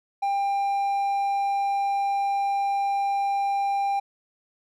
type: tone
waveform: triangle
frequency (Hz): 796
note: G5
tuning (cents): +26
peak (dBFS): -20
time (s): 0.22-4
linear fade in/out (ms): 10
effects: none